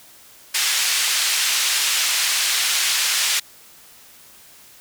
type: band-pass noise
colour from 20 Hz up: pink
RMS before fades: -20 dBFS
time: 0.54-3.4 s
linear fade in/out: 10 ms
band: 2400 to 9600 Hz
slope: 12 dB/octave
effects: white hiss -47 dBFS RMS until 4.8 s